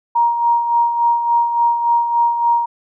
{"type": "tone with tremolo", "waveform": "sine", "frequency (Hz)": 941, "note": "A#5", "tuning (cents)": 16, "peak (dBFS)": -10, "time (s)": [0.15, 2.66], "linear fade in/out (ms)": 10, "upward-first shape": "sine", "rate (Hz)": 3.5, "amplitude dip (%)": 55, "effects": []}